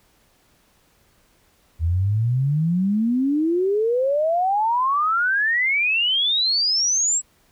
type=exponential sweep; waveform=sine; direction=up; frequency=78.6 to 7800 Hz; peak=-17 dBFS; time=1.79-7.22 s; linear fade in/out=50 ms; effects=pink hiss -60 dBFS RMS until 7.51 s